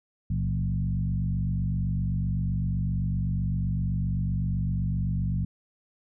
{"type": "tone with frequency modulation", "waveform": "sine", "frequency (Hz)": 116.54, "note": "A#2", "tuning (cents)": 0, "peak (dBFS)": -24, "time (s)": [0.3, 5.45], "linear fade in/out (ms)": 5, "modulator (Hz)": 47.8, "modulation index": 1.4, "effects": []}